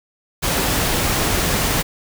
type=noise; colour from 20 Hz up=pink; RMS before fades=-19 dBFS; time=0.42-1.83 s; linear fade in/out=20 ms; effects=none